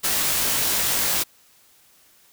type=noise with comb filter; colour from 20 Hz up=white; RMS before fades=-22 dBFS; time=0.03-1.24 s; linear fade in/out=20 ms; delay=19 ms; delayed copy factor=-0.9; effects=white hiss -56 dBFS RMS until 2.32 s